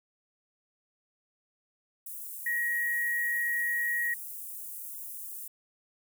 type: high-pass noise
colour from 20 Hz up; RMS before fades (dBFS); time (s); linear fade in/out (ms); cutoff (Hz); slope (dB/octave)
white; -41; 2.06-5.48; 5; 9400; 24
type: tone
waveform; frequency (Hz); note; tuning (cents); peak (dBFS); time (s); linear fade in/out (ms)
sine; 1895; A#6; +28; -27; 2.46-4.14; 5
effects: none